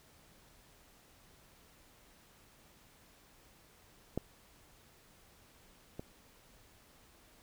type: clicks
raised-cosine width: 2 ms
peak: -20 / -28 dBFS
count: 2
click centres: 4.176 / 5.995 s
effects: pink hiss -63 dBFS RMS until 7.42 s